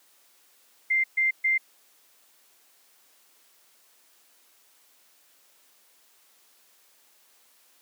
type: tone bursts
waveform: sine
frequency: 2093 Hz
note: C7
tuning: in tune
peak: -20 dBFS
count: 3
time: 0.9-1.58 s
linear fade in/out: 10 ms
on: 140 ms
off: 130 ms
effects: white hiss -61 dBFS RMS until 7.81 s + high-pass 300 Hz 12 dB/octave